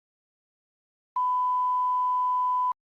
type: tone with quantisation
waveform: sine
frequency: 1000 Hz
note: B5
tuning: 21 cents sharp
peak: -22 dBFS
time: 1.16-2.72 s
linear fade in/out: 5 ms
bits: 7
effects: low-pass 3000 Hz 12 dB/octave + Opus 48 kbps